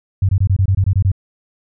sine tone bursts, 95.9 Hz, G2, 37 cents flat, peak -10 dBFS, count 10, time 0.22-1.117 s, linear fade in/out 5 ms, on 69 ms, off 23 ms, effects none

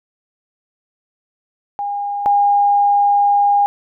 sine tone pair in turn, 812 / 812 Hz, G#5 / G#5, -39 / -39 cents, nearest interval unison, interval 0 cents, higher neither, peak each -19 / -10 dBFS, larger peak second, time 1.79-2.26 / 2.26-3.66 s, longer second, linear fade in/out 0 ms, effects none

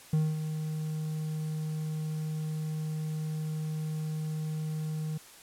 triangle tone with ADSR envelope, 155.56 Hz, D#3, in tune, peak -20 dBFS, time 0.13-5.18 s, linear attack 5 ms, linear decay 220 ms, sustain -9 dB, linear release 9 ms, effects white hiss -52 dBFS RMS until 5.42 s + low-pass 12000 Hz 12 dB/octave

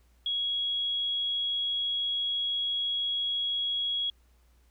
sine tone, 3322 Hz, G#7, in tune, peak -27 dBFS, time 0.26-4.1 s, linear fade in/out 2 ms, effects added 60 Hz sine -60 dBFS peak until 4.7 s + pink hiss -70 dBFS RMS until 4.7 s

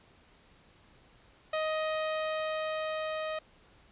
sawtooth tone with level ramp, 626 Hz, D#5, 10 cents sharp, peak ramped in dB -25 to -29 dBFS, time 1.53-3.39 s, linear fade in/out 5 ms, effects pink hiss -61 dBFS RMS until 3.91 s + resampled to 8000 Hz

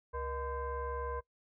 sine tone with frequency modulation, 477.7 Hz, A#4, 42 cents sharp, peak -35 dBFS, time 0.13-1.21 s, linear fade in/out 20 ms, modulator 546 Hz, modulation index 1.3, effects noise-tail reverb RT60 0.1 s tail -20 dB re dry

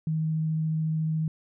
sine tone with vibrato, 158 Hz, D#3, 27 cents sharp, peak -24 dBFS, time 0.07-1.28 s, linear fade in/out 2 ms, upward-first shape triangle, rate 14 Hz, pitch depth 9 cents each way, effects none

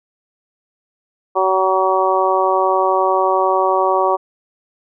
harmonic tone, 188.8 Hz, F#3, 35 cents sharp, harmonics 2 / 3 / 4 / 5 / 6, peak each -19 / -19 / -19 / -19 / -19 dBFS, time 1.35-4.17 s, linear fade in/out 20 ms, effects none

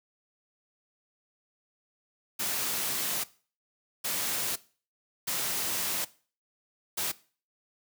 white noise bursts at uneven times, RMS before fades -31 dBFS, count 4, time 2.39-3.24 / 4.04-4.56 / 5.27-6.05 / 6.97-7.12 s, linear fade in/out 10 ms, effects noise-tail reverb RT60 0.4 s tail -19 dB re dry + high-pass 100 Hz 12 dB/octave

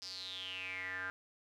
square tone with band-pass filter sweep, 93.3 Hz, F#2, 15 cents sharp, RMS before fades -43 dBFS, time 0.02-1.1 s, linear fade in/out 0 ms, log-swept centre 5100 to 1500 Hz, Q 9.4, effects none

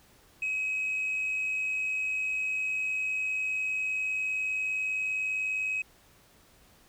sine tone with amplitude modulation, 2545 Hz, D#7, 39 cents sharp, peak -24 dBFS, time 0.42-5.82 s, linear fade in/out 5 ms, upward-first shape sine, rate 99.9 Hz, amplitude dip 50%, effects tanh soft clip ceiling -25 dBFS + pink hiss -60 dBFS RMS until 6.88 s

